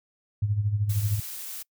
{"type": "tone with tremolo", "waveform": "sine", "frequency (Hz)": 103.83, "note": "G#2", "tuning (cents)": 0, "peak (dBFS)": -20, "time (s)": [0.42, 1.2], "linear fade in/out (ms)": 5, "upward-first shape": "sine", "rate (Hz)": 13, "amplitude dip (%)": 65}
{"type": "noise", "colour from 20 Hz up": "blue", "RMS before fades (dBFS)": -37, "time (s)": [0.89, 1.63], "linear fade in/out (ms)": 10}
{"effects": ["noise-tail reverb RT60 0.1 s tail -25 dB re dry"]}